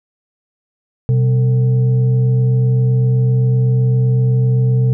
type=tone with frequency modulation; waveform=sine; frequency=126.6 Hz; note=B2; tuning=43 cents sharp; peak=-10 dBFS; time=1.09-4.93 s; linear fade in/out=0 ms; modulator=321 Hz; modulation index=0.33; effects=none